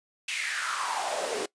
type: noise with high-pass filter sweep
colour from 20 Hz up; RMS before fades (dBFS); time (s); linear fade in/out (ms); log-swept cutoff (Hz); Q
pink; -31; 0.28-1.46; 5; 2600 to 380; 5
effects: noise-tail reverb RT60 0.1 s tail -21 dB re dry + resampled to 22050 Hz